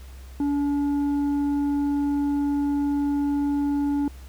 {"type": "tone with tanh clipping", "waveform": "triangle", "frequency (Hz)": 286.3, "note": "D4", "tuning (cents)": -44, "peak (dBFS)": -22, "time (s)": [0.4, 4.08], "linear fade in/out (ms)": 2, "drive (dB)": 10, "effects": ["added 65 Hz sine -39 dBFS peak until 4.28 s", "pink hiss -52 dBFS RMS until 4.28 s"]}